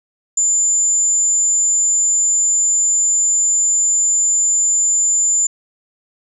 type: tone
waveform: sine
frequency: 7110 Hz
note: A8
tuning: 17 cents sharp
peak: -12 dBFS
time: 0.37-5.47 s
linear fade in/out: 5 ms
effects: none